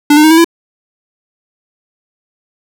square tone with pitch steps, 293.7 / 303.5 / 313.7 / 324.2 / 335 Hz, D4 / D#4 / D#4 / E4 / E4, 0 / -43 / +14 / -29 / +28 cents, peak -4 dBFS, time 0.1-0.445 s, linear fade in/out 5 ms, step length 69 ms, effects none

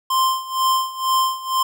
square tone with tremolo, 1046.5 Hz, C6, in tune, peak -15 dBFS, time 0.1-1.63 s, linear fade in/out 5 ms, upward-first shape sine, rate 2.1 Hz, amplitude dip 85%, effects none

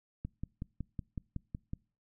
click train, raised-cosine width 5 ms, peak -25 dBFS, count 9, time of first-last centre 0.25-1.734 s, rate 5.39 Hz, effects noise-tail reverb RT60 0.4 s tail -26 dB re dry

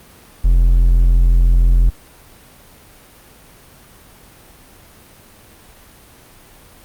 triangle tone, 43 Hz, F1, 26 cents flat, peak -6 dBFS, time 0.44-1.9 s, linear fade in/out 10 ms, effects pink hiss -44 dBFS RMS until 6.84 s + Opus 32 kbps

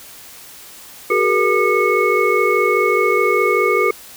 sine tone cluster, 375.5 / 420.4 / 474.3 / 1205 / 2196 Hz, F#4 / G#4 / A#4 / D6 / C#7, +26 / +21 / +30 / +44 / -17 cents, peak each -19 dBFS, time 1.1-3.91 s, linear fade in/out 5 ms, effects white hiss -39 dBFS RMS until 4.16 s

